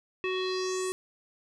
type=tone with low-pass filter sweep; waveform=square; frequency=372.1 Hz; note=F#4; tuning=10 cents sharp; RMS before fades=-31 dBFS; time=0.24-0.92 s; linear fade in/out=0 ms; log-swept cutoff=2600 to 9400 Hz; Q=4.2; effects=none